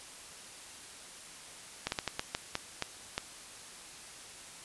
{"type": "slowing click train", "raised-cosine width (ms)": 0.2, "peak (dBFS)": -14, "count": 9, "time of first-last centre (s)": [1.87, 3.18], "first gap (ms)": 51, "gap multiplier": 1.32, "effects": ["white hiss -49 dBFS RMS until 4.64 s", "resampled to 24000 Hz"]}